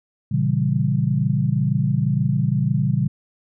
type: chord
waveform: sine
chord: A# diminished seventh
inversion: none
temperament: equal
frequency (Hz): 116.54 / 138.59 / 164.81 / 196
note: A#2 / C#3 / E3 / G3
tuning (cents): 0 / 0 / 0 / 0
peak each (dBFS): -23 / -20 / -24 / -24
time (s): 0.31-3.08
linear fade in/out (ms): 10
effects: none